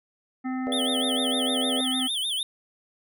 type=harmonic tone; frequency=257.9 Hz; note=C4; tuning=25 cents flat; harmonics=1 / 3 / 5 / 7 / 8; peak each=-27 / -37 / -41 / -44 / -45 dBFS; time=0.44-2.08 s; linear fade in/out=20 ms
type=chord; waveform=sine; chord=G# diminished seventh; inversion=none; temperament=equal; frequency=415.3 / 493.9 / 587.3 / 698.5 Hz; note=G#4 / B4 / D5 / F5; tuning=0 / 0 / 0 / 0 cents; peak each=-38 / -34 / -34 / -37 dBFS; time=0.67-1.81 s; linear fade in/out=0 ms
type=tone with vibrato; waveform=square; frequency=3322 Hz; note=G#7; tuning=in tune; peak=-26 dBFS; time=0.72-2.43 s; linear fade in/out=2 ms; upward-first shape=sine; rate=6.6 Hz; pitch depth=180 cents each way
effects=none